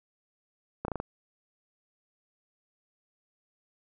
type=slowing click train; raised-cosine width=1 ms; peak=-18 dBFS; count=5; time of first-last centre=0.85-1.001 s; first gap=32 ms; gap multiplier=1.11; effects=none